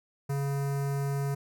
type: tone with notch filter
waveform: square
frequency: 139.7 Hz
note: C#3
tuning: 14 cents sharp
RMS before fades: -30 dBFS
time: 0.29-1.35 s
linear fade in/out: 10 ms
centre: 3300 Hz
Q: 0.68
effects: none